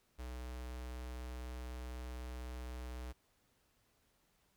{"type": "tone with notch filter", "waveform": "square", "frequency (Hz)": 62, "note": "B1", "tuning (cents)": 7, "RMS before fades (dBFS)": -45, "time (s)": [0.18, 3.13], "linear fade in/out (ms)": 20, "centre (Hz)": 140, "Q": 0.78, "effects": ["pink hiss -75 dBFS RMS until 4.56 s"]}